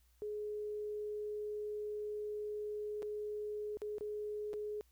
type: tone with dropouts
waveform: sine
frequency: 420.3 Hz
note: G#4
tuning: 21 cents sharp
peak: -38 dBFS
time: 0.22-4.81 s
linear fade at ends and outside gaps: 0 ms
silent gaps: 3.022-3.028 / 3.771-3.818 / 3.983-4.009 / 4.532-4.538 s
effects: added 60 Hz sine -67 dBFS peak until 4.91 s + white hiss -75 dBFS RMS until 4.91 s